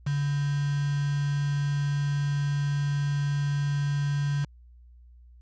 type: tone with quantisation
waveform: sine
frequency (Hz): 143.1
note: D3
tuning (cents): -45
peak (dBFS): -24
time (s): 0.06-4.45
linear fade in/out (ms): 10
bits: 6
effects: added 60 Hz sine -49 dBFS peak until 5.41 s + resampled to 16000 Hz